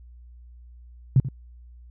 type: tone with echo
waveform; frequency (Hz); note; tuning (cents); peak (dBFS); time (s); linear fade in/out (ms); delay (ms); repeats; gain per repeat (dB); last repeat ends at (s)
sine; 130.9; C3; +1; -12; 1.16-1.2; 2; 87; 1; -13; 1.287
effects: added 60 Hz sine -44 dBFS peak until 1.9 s